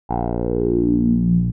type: tone with low-pass filter sweep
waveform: 10% pulse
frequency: 59 Hz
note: A#1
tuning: 22 cents sharp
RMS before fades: -18 dBFS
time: 0.09-1.52 s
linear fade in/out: 20 ms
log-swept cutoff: 820 to 140 Hz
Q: 6.9
effects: none